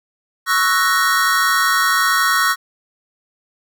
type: chord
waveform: square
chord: F# dominant seventh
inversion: second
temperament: equal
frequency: 1108.7 / 1318.5 / 1480 / 1864.7 Hz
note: C#6 / E6 / F#6 / A#6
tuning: 0 / 0 / 0 / 0 cents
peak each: -20 dBFS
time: 0.46-2.56 s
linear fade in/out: 50 ms
effects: none